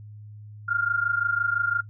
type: tone pair together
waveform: sine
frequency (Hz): 1388.1 / 1414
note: F6 / F6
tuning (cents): -11 / +21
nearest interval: unison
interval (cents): 32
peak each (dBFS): -25 / -24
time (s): 0.68-1.81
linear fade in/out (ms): 10
effects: noise-tail reverb RT60 0.1 s tail -20 dB re dry + added 105 Hz sine -40 dBFS peak until 1.89 s